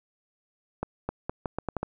accelerating click train, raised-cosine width 1 ms, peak -15 dBFS, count 8, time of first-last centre 0.83-1.83 s, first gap 260 ms, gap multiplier 0.79, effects none

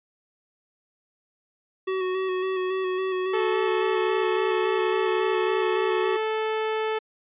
square tone with vibrato, 374.1 Hz, F#4, 19 cents sharp, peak -25 dBFS, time 1.87-6.17 s, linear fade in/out 10 ms, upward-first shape square, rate 3.6 Hz, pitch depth 20 cents each way
sawtooth tone, 436.9 Hz, A4, 12 cents flat, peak -20 dBFS, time 3.33-6.99 s, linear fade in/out 10 ms
effects resampled to 8000 Hz

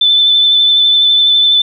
sine tone with vibrato, 3520 Hz, A7, in tune, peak -6 dBFS, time 0.01-1.62 s, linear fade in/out 5 ms, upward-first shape triangle, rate 12 Hz, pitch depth 22 cents each way, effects none

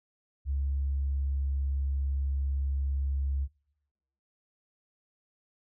sine tone with pitch glide, 69.3 to 68.82 Hz, C#2 to C#2, 0 to -12 cents, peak -26 dBFS, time 0.45-3.48 s, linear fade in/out 50 ms, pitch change -12 cents, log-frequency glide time 0.68-1.57 s, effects noise-tail reverb RT60 0.9 s tail -24 dB re dry + tanh soft clip ceiling -22 dBFS

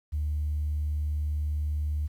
sine tone, 75 Hz, D2, 37 cents sharp, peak -25 dBFS, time 0.12-2.08 s, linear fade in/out 20 ms, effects tanh soft clip ceiling -22 dBFS + 10-bit

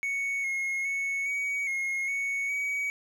triangle tone with pitch steps, 2221 / 2160 / 2209 / 2254 / 2155 / 2221 / 2263 Hz, C#7 / C#7 / C#7 / C#7 / C#7 / C#7 / C#7, +3 / -45 / -7 / +28 / -49 / +3 / +35 cents, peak -26 dBFS, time 0.03-2.9 s, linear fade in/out 0 ms, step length 410 ms, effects none

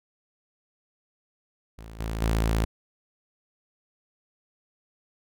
sawtooth tone with level steps, 55.3 Hz, A1, 9 cents sharp, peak -37 / -25 / -18 dBFS, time 1.78-2.65 s, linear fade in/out 5 ms, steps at 2 / 2.22 s, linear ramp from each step 2 ms, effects none

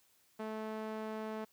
sawtooth tone with band-pass filter, 217.8 Hz, A3, 17 cents flat, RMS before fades -41 dBFS, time 0.39-1.45 s, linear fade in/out 10 ms, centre 650 Hz, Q 0.68, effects white hiss -70 dBFS RMS until 1.52 s

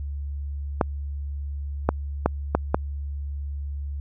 clicks, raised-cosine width 1 ms, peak -4 dBFS, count 5, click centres 0.812 / 1.89 / 2.26 / 2.55 / 2.745 s, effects added 71 Hz sine -28 dBFS peak until 4 s

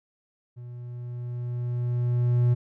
triangle tone with level ramp, 121.6 Hz, B2, 26 cents flat, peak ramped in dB -36 to -15 dBFS, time 0.56-2.55 s, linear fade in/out 20 ms, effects none

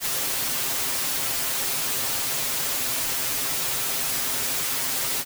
white noise with comb filter, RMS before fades -26 dBFS, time 0-5.25 s, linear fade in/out 50 ms, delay 7.5 ms, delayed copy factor +0.8, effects none

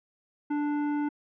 sine tone with hard clipping, 293.7 Hz, D4, in tune, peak -28 dBFS, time 0.5-1.09 s, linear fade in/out 10 ms, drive 13 dB, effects low-pass 2000 Hz 12 dB/octave

